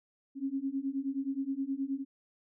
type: beating tone pair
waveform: sine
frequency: 267 / 276.5 Hz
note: C4 / C#4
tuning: +35 / -4 cents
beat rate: 9.5 Hz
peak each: -35 / -34 dBFS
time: 0.35-2.05 s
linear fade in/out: 50 ms
effects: none